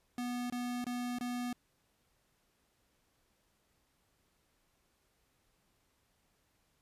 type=tone bursts; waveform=square; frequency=244.8 Hz; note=B3; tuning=15 cents flat; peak=-36 dBFS; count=4; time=0.18-1.529 s; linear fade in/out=2 ms; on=320 ms; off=23 ms; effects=pink hiss -75 dBFS RMS until 6.81 s + resampled to 32000 Hz